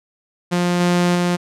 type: tone with level steps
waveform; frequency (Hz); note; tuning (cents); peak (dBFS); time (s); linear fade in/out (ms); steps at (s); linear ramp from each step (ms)
sawtooth; 176.3; F3; +17; -12 / -10 / -12; 0.51-1.37; 20; 0.8 / 1.15; 5
effects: low-pass 9000 Hz 12 dB/octave